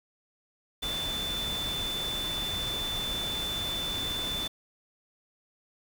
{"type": "tone in noise", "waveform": "sine", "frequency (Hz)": 3520, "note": "A7", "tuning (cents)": 0, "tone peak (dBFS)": -31, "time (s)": [0.82, 4.48], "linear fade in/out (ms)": 10, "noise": "pink", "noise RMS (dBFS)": -37, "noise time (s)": [0.82, 4.48], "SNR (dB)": 3, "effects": []}